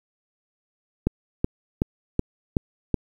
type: click train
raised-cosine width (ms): 3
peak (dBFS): -7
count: 6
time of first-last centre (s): 1.07-2.943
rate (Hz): 2.67
effects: 8-bit